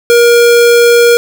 square tone, 474 Hz, A#4, 29 cents sharp, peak -4 dBFS, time 0.1-1.17 s, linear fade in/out 0 ms, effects none

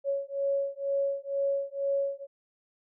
sine beating tone pair, 554.4 / 556.5 Hz, C#5 / C#5, 0 / +7 cents, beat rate 2.1 Hz, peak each -30 dBFS, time 0.04-2.27 s, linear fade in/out 50 ms, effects none

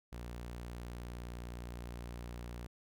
sawtooth tone, 59.6 Hz, A#1, 39 cents sharp, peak -39 dBFS, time 0.12-2.67 s, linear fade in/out 10 ms, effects none

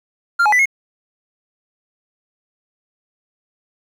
triangle tone with pitch steps, 1392 / 842 / 1988 / 2165 Hz, F6 / G#5 / B6 / C#7, -6 / +24 / +11 / -41 cents, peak -9 dBFS, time 0.39-0.658 s, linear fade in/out 10 ms, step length 67 ms, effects 8-bit

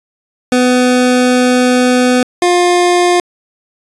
25% pulse tone pair in turn, 250.2 / 353.8 Hz, B3 / F4, +23 / +23 cents, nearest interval tritone, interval 600 cents, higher second, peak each -4 dBFS, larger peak neither, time 0.52-2.23 / 2.42-3.2 s, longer first, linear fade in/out 2 ms, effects resampled to 24000 Hz

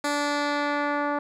10% pulse tone with low-pass filter sweep, 290.5 Hz, D4, 19 cents flat, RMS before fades -26 dBFS, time 0.04-1.19 s, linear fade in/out 5 ms, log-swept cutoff 10000 to 1200 Hz, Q 0.94, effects none

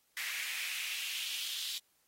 pink noise with high-pass filter sweep, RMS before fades -39 dBFS, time 0.17-1.78 s, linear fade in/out 0 ms, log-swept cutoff 2000 to 3600 Hz, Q 3.5, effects white hiss -73 dBFS RMS until 2.07 s + AAC 48 kbps

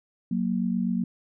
sine tone pair together, 185 / 233.1 Hz, F#3 / A#3, 0 / 0 cents, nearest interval major third, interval 400 cents, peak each -26 dBFS, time 0.31-1.04 s, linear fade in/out 5 ms, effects none

